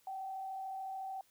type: tone with frequency modulation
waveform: sine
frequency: 768 Hz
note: G5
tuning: 36 cents flat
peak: -39 dBFS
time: 0.07-1.21 s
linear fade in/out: 2 ms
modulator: 33.7 Hz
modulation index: 0.44
effects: white hiss -70 dBFS RMS until 1.3 s